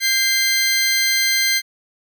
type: tone pair together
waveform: 20% pulse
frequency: 1596 / 2080 Hz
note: G6 / C7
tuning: +31 / -11 cents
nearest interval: perfect fourth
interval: 458 cents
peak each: -18 / -11 dBFS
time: 0-1.62 s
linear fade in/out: 50 ms
effects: none